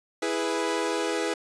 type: chord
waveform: sawtooth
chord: E major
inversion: none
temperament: equal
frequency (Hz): 329.6 / 415.3 / 493.9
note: E4 / G#4 / B4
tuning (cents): 0 / 0 / 0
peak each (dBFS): -26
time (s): 0.22-1.34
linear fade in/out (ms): 5
effects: resampled to 22050 Hz